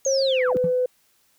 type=linear sweep; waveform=sine; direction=down; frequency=6645 to 110 Hz; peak=-24 dBFS; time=0.05-0.57 s; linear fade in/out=0 ms
type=tone with pitch glide; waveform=sine; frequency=539 to 502.9 Hz; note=C#5 to B4; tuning=-49 to +31 cents; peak=-18 dBFS; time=0.06-0.86 s; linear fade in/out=5 ms; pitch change=-120 cents; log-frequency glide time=0.25-0.45 s
type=tone with exponential decay; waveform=triangle; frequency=170.5 Hz; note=F3; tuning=41 cents flat; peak=-18 dBFS; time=0.64-0.74 s; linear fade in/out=2 ms; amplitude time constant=21 ms
effects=tanh soft clip ceiling -10 dBFS + white hiss -63 dBFS RMS until 1.38 s